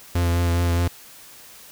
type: tone with vibrato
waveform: 45% pulse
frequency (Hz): 86.2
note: F2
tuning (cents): -22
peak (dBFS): -18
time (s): 0.15-0.88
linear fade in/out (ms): 5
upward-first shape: triangle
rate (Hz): 4.8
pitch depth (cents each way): 24
effects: white hiss -45 dBFS RMS until 1.71 s